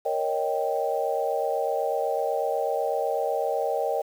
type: chord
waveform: sine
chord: Eb dominant seventh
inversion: second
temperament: equal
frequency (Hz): 466.2 / 554.4 / 622.3 / 784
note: Bb4 / Db5 / Eb5 / G5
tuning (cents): 0 / 0 / 0 / 0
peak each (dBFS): -29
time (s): 0.05-4.02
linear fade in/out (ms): 10
effects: 8-bit